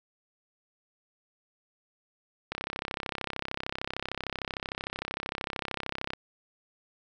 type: click train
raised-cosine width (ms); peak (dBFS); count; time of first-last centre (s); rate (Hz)
0.3; -16; 121; 2.52-6.134; 33.2
effects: none